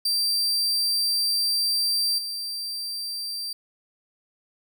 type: tone with level steps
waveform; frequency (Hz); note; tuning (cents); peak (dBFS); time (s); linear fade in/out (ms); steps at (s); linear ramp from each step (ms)
40% pulse; 4699; D8; 0; -20 / -28; 0.05-3.53; 5; 2.18; 5
effects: none